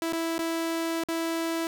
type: tone with dropouts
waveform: sawtooth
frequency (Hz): 329.6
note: E4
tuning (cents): 0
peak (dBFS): -23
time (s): 0.02-1.67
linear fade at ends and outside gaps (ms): 1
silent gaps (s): 0.125-0.132 / 0.381-0.391 / 1.037-1.086
effects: none